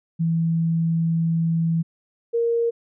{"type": "tone pair in turn", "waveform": "sine", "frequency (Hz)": [164.81, 466.2], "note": ["E3", "A#4"], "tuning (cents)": [0, 0], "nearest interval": "octave + tritone", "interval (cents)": 1800, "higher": "second", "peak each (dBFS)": -18, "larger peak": "neither", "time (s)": [[0.19, 1.83], [2.33, 2.71]], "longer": "first", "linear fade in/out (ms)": 20, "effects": []}